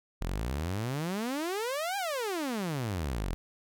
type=exponential two-way sweep; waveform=sawtooth; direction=up then down; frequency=39.04 to 820 to 39.04 Hz; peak=-27 dBFS; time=0.21-3.34 s; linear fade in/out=0 ms; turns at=1.97 s; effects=none